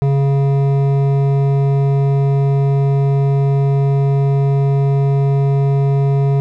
sine tone with hard clipping, 138.59 Hz, C#3, in tune, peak -13 dBFS, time 0.02-6.4 s, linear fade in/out 0 ms, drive 11 dB, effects none

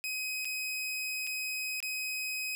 sawtooth tone with dropouts, 2525 Hz, D#7, 25 cents sharp, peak -30 dBFS, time 0.04-2.55 s, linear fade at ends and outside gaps 0 ms, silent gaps 0.447-0.453 / 1.268-1.272 / 1.803-1.827 s, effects none

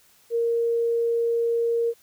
sine tone, 465.7 Hz, A#4, 2 cents flat, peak -20 dBFS, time 0.3-1.94 s, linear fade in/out 50 ms, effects white hiss -58 dBFS RMS until 2.02 s

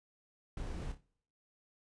brown noise with echo, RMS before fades -41 dBFS, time 0.57-0.92 s, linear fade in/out 2 ms, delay 29 ms, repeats 3, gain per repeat -9 dB, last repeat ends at 1.007 s, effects noise-tail reverb RT60 0.7 s tail -25 dB re dry + resampled to 22050 Hz

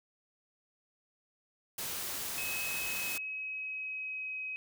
white noise, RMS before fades -38 dBFS, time 1.78-3.18 s, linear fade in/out 5 ms
sine tone with pitch glide, 2563 to 2534 Hz, E7 to D#7, -49 to +31 cents, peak -36 dBFS, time 2.38-4.56 s, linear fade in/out 0 ms, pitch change -20 cents, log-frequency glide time 2.73-4.41 s
effects none

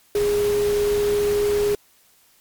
sine tone in noise, 412.1 Hz, G#4, 13 cents flat, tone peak -17 dBFS, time 0.15-1.75 s, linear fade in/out 2 ms, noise pink, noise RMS -31 dBFS, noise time 0.15-1.75 s, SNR +11 dB, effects white hiss -57 dBFS RMS until 2.4 s + MP3 96 kbps

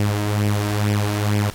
sawtooth tone with flanger, 103.83 Hz, G#2, in tune, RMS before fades -20 dBFS, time 0-1.5 s, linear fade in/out 0 ms, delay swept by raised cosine 0.37 to 3.17 ms, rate 2.2 Hz, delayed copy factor +0.55, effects pink hiss -40 dBFS RMS until 1.54 s + AAC 48 kbps

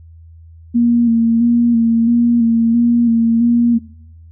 sine tone with vibrato, 233.1 Hz, A#3, in tune, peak -9 dBFS, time 0.74-3.79 s, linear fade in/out 20 ms, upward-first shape square, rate 1.5 Hz, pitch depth 28 cents each way, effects noise-tail reverb RT60 0.8 s tail -22 dB re dry + added 82 Hz sine -37 dBFS peak until 4.31 s

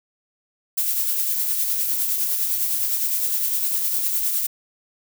violet noise with tremolo, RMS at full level -21 dBFS, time 0.77-4.47 s, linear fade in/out 10 ms, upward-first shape sine, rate 9.8 Hz, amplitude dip 35%, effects none

